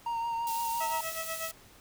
triangle tone with vibrato, 927 Hz, A#5, 10 cents flat, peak -28 dBFS, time 0.06-1.01 s, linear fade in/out 5 ms, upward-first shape triangle, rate 5.9 Hz, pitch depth 25 cents each way
white high-pass noise, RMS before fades -40 dBFS, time 0.47-1.51 s, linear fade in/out 0 ms, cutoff 3700 Hz, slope 12 dB/octave
15% pulse tone with tremolo, 649 Hz, E5, 27 cents flat, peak -27 dBFS, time 0.8-1.52 s, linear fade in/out 10 ms, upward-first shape sine, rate 8.2 Hz, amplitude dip 75%
effects pink hiss -56 dBFS RMS until 1.8 s

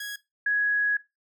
sawtooth / sine tone pair in turn, 1661.2 / 1669.1 Hz, G#6 / G#6, 0 / +8 cents, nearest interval unison, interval 8 cents, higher second, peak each -29 / -21 dBFS, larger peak second, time 0-0.16 / 0.46-0.97 s, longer second, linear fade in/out 5 ms, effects noise-tail reverb RT60 0.2 s tail -17 dB re dry

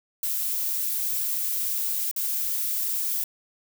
violet noise with dropouts, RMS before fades -27 dBFS, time 0.23-3.24 s, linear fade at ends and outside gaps 2 ms, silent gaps 2.113-2.162 s, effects none

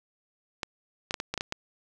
clicks, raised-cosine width 0.2 ms, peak -13 dBFS, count 8, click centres 0.632 / 1.109 / 1.142 / 1.201 / 1.34 / 1.377 / 1.409 / 1.524 s, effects none

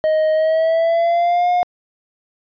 triangle tone with pitch glide, 625 to 713.8 Hz, D#5 to F5, +8 to +38 cents, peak -11 dBFS, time 0.04-1.63 s, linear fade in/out 0 ms, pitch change +230 cents, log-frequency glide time 0.33-1.5 s, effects resampled to 11025 Hz

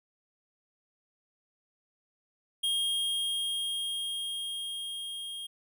square tone with level ramp, 3240 Hz, G#7, 43 cents flat, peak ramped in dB -27 to -38 dBFS, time 2.63-5.47 s, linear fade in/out 10 ms, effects none

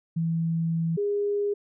sine tone pair in turn, 164.81 / 408.6 Hz, E3 / G#4, 0 / -28 cents, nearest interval octave + major third, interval 1572 cents, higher second, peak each -23 dBFS, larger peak neither, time 0.16-0.97 / 0.97-1.54 s, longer first, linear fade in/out 10 ms, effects none

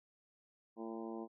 harmonic tone with a mistuned harmonic, 113 Hz, A2, 47 cents sharp, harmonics 2 / 3 / 4 / 5 / 6 / 7 / 8 / 9, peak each -46 / -45 / -50 / -54 / -54 / -54 / -56 / -57 dBFS, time 0.76-1.28 s, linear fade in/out 50 ms, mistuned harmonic 8, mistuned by +36 cents, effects none

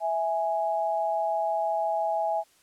sine tone pair together, 656.6 / 830.6 Hz, E5 / G#5, -7 / 0 cents, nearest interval major third, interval 407 cents, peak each -27 dBFS, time 0-2.44 s, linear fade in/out 50 ms, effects white hiss -62 dBFS RMS until 2.62 s + low-pass 11000 Hz 12 dB/octave

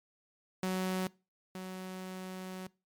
sawtooth tone pair in turn, 186.2 / 186.2 Hz, F#3 / F#3, +11 / +11 cents, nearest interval unison, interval 0 cents, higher neither, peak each -27 / -36 dBFS, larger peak first, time 0.63-1.07 / 1.55-2.67 s, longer second, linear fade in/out 2 ms, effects noise-tail reverb RT60 0.3 s tail -23 dB re dry + MP3 96 kbps

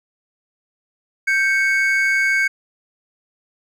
triangle tone pair together, 1567.7 / 2217 Hz, G6 / C#7, 0 / 0 cents, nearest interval tritone, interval 600 cents, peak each -16 dBFS, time 1.27-2.48 s, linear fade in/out 10 ms, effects none

